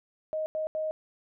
sine tone bursts at uneven times, 625 Hz, D#5, 8 cents sharp, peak -28 dBFS, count 3, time 0.33-0.46 / 0.55-0.67 / 0.75-0.91 s, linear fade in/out 0 ms, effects none

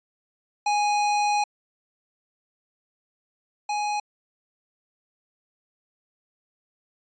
square tone pair in turn, 829 / 833.2 Hz, G#5 / G#5, -3 / +5 cents, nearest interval unison, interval 8 cents, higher second, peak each -21 / -25 dBFS, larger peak first, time 0.66-1.44 / 3.69-4 s, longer first, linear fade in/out 5 ms, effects resampled to 16000 Hz

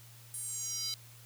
square tone with high-pass filter sweep, 440 Hz, A4, in tune, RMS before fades -38 dBFS, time 0.34-0.94 s, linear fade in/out 0 ms, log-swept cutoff 10000 to 4300 Hz, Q 5.4, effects added 117 Hz sine -54 dBFS peak until 1.25 s + white hiss -57 dBFS RMS until 1.25 s

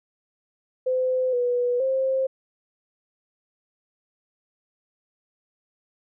sine tone with pitch steps, 512 / 489.1 / 529 Hz, C5 / B4 / C5, -38 / -17 / +19 cents, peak -20 dBFS, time 0.86-2.27 s, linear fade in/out 10 ms, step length 470 ms, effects none

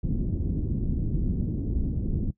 pink low-pass noise, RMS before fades -27 dBFS, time 0.03-2.31 s, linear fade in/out 5 ms, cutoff 290 Hz, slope 24 dB/octave, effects noise-tail reverb RT60 0.1 s tail -19 dB re dry

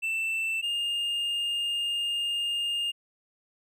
triangle tone pair in turn, 2665 / 2823 Hz, E7 / F7, +18 / +18 cents, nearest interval minor second, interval 100 cents, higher second, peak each -25 dBFS, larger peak neither, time 0.02-0.62 / 0.62-2.92 s, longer second, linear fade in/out 20 ms, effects none

